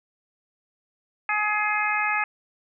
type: harmonic tone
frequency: 421.3 Hz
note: G#4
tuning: 25 cents sharp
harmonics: 2 / 3 / 4 / 5 / 6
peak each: -28 / -28 / -28 / -28 / -28 dBFS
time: 1.29-2.24 s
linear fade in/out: 2 ms
effects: none